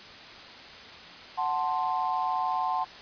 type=chord; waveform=sine; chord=F# diminished; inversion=none; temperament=equal; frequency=740 / 880 / 1046.5 Hz; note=F#5 / A5 / C6; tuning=0 / 0 / 0 cents; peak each=-30 dBFS; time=1.37-2.85 s; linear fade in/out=20 ms; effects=white hiss -45 dBFS RMS until 3.01 s + resampled to 11025 Hz